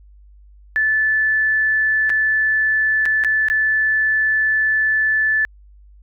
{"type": "tone with dropouts", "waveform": "sine", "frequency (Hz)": 1745, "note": "A6", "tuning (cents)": -15, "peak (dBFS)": -14, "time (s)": [0.76, 5.45], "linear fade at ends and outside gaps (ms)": 0, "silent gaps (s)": [[2.095, 2.101], [3.055, 3.06], [3.238, 3.247], [3.485, 3.5]], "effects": ["added 50 Hz sine -43 dBFS peak until 6.02 s"]}